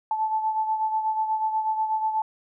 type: beating tone pair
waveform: sine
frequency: 872 / 880.2 Hz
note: A5 / A5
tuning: -16 / 0 cents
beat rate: 8.2 Hz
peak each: -23 / -31 dBFS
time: 0.11-2.22 s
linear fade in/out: 2 ms
effects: none